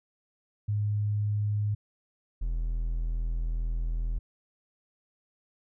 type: tone pair in turn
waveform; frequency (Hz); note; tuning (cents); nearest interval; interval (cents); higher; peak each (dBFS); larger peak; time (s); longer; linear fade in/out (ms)
sine / triangle; 104.2 / 41.15; G#2 / E1; +6 / -2; octave + major third; 1608; first; -25; neither; 0.68-1.75 / 2.41-4.19; second; 10
effects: none